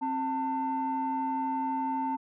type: tone pair together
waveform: sine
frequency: 265.8 / 894 Hz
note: C4 / A5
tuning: +27 / +27 cents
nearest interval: octave + major sixth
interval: 2100 cents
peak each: -31 / -28 dBFS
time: 0.01-2.17 s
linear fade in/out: 20 ms
effects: tanh soft clip ceiling -23 dBFS